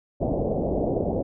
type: low-pass noise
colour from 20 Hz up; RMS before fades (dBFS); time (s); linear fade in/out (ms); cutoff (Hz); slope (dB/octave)
white; -25; 0.2-1.23; 20; 670; 48
effects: none